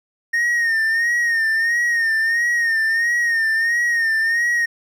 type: tone with vibrato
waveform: triangle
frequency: 1844 Hz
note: A#6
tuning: 19 cents flat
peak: -14 dBFS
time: 0.33-4.66 s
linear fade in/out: 10 ms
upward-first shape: sine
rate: 1.5 Hz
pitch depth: 61 cents each way
effects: none